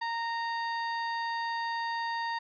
30% pulse tone, 926 Hz, A#5, 12 cents flat, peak -28 dBFS, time 0.01-2.39 s, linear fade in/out 10 ms, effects resampled to 11025 Hz + 11-bit

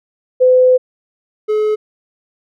sine / triangle tone pair in turn, 508 / 427.2 Hz, B4 / G#4, +49 / +49 cents, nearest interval minor third, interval 300 cents, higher first, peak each -6 / -10 dBFS, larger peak first, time 0.4-0.78 / 1.48-1.76 s, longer first, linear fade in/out 20 ms, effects none

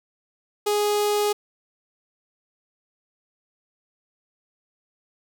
sawtooth tone with notch filter, 415.3 Hz, G#4, in tune, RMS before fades -22 dBFS, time 0.66-1.33 s, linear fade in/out 10 ms, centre 1800 Hz, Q 1.6, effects none

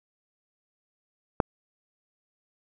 click, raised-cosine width 1 ms, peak -6 dBFS, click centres 1.402 s, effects none

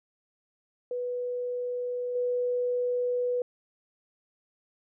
sine tone with level steps, 492.3 Hz, B4, 6 cents flat, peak -29 / -25 dBFS, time 0.91-3.42 s, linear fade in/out 2 ms, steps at 2.15 s, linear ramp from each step 5 ms, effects none

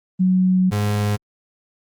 sine / 35% pulse tone pair in turn, 185 / 103.83 Hz, F#3 / G#2, 0 / 0 cents, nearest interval minor seventh, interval 1000 cents, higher first, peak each -13 / -16 dBFS, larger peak first, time 0.19-0.71 / 0.71-1.17 s, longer first, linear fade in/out 20 ms, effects Opus 24 kbps

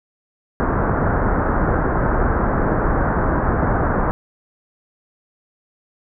pink low-pass noise, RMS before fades -18 dBFS, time 0.6-4.11 s, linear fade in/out 0 ms, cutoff 1600 Hz, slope 48 dB/octave, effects none

